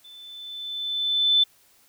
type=tone with level ramp; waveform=sine; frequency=3520 Hz; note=A7; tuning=in tune; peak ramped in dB=-44 to -14 dBFS; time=0.04-1.44 s; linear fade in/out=10 ms; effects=white hiss -59 dBFS RMS until 1.88 s